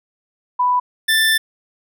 sine / 25% pulse tone pair in turn, 991 / 1771.4 Hz, B5 / A6, +6 / +11 cents, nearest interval minor seventh, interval 1005 cents, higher second, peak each -13 / -9 dBFS, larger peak second, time 0.59-0.8 / 1.08-1.38 s, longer second, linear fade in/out 10 ms, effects none

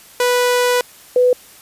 sawtooth / sine tone pair in turn, 492.5 / 497.6 Hz, B4 / B4, -5 / +13 cents, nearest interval unison, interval 18 cents, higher second, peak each -9 dBFS, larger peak neither, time 0.2-0.81 / 1.16-1.33 s, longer first, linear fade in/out 2 ms, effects white hiss -43 dBFS RMS until 1.61 s + resampled to 32000 Hz

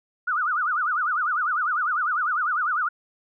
sine tone with vibrato, 1333 Hz, E6, 19 cents sharp, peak -21 dBFS, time 0.27-2.89 s, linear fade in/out 10 ms, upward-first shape sine, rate 10 Hz, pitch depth 210 cents each way, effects none

